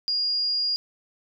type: tone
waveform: sine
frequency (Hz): 4843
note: D#8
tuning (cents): -48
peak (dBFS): -22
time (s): 0.08-0.76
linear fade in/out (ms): 0
effects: none